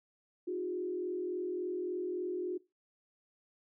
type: tone with frequency modulation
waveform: sine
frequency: 360.2 Hz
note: F#4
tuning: 46 cents flat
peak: -33 dBFS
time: 0.47-2.58 s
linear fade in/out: 10 ms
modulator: 43.5 Hz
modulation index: 0.71
effects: noise-tail reverb RT60 0.2 s tail -17 dB re dry